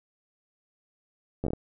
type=slowing click train; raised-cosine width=2 ms; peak=-17 dBFS; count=6; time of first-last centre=1.44-1.534 s; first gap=11 ms; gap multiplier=1.27; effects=none